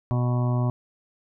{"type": "harmonic tone", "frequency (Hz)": 122.9, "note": "B2", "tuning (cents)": -8, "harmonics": [1, 2, 3, 5, 6, 7, 8, 9], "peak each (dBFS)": [-21, -30, -36, -35, -40, -43, -38, -40], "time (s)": [0.11, 0.7], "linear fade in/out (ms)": 0, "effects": []}